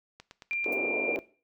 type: click train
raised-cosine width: 0.2 ms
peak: -28 dBFS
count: 5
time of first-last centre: 0.2-0.643 s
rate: 9.02 Hz
type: tone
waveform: sine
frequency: 2382 Hz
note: D7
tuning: 24 cents sharp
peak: -28 dBFS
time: 0.51-1.16 s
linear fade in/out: 0 ms
type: band-pass noise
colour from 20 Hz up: white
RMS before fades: -33 dBFS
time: 0.66-1.19 s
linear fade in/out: 0 ms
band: 300 to 550 Hz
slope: 24 dB/octave
type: noise with exponential decay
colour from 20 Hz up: violet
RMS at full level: -41 dBFS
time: 0.72-0.8 s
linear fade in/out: 5 ms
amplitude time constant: 16 ms
effects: noise-tail reverb RT60 0.4 s tail -19 dB re dry